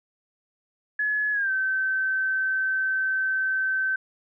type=tone with pitch glide; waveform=sine; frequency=1700 to 1541 Hz; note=G#6 to G6; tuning=+40 to -30 cents; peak=-22 dBFS; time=0.99-3.96 s; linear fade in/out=5 ms; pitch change=-170 cents; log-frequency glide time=1.32-1.51 s; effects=none